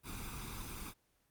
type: noise with comb filter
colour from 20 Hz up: pink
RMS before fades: -44 dBFS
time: 0.03-0.94 s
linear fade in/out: 50 ms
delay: 0.82 ms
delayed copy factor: +0.8
effects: pink hiss -75 dBFS RMS until 1.3 s + Opus 24 kbps